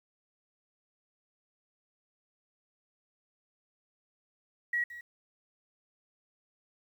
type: tone with echo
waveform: sine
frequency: 1915 Hz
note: A#6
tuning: 46 cents sharp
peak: -27 dBFS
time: 4.73-4.84 s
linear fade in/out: 5 ms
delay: 170 ms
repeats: 1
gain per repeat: -15 dB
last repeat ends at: 5.01 s
effects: 10-bit